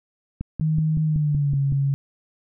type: click train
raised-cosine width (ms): 5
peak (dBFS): -15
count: 8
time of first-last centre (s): 0.41-1.723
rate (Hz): 5.33
type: tone with pitch glide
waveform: sine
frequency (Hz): 156.6 to 138.71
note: D#3 to C#3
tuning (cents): +11 to +1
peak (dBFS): -18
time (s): 0.61-1.94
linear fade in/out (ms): 0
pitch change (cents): -210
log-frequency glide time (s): 1.04-1.58
effects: none